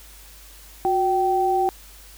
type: tone pair together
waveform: sine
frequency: 364.4 / 773 Hz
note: F#4 / G5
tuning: -26 / -24 cents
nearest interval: octave + minor second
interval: 1302 cents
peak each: -22 / -19 dBFS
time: 0.85-1.69 s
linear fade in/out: 0 ms
effects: added 50 Hz sine -46 dBFS peak until 2.17 s + white hiss -47 dBFS RMS until 2.17 s